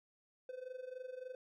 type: tone with amplitude modulation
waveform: triangle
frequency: 510 Hz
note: C5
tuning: 44 cents flat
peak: -39 dBFS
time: 0.49-1.35 s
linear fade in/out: 2 ms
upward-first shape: sine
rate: 23.5 Hz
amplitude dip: 80%
effects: none